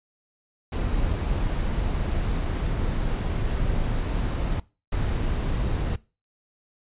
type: noise bursts at uneven times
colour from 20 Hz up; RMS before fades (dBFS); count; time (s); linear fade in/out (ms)
brown; -25; 2; 0.72-4.6 / 4.92-5.96; 5
effects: noise-tail reverb RT60 0.3 s tail -21 dB re dry + resampled to 8000 Hz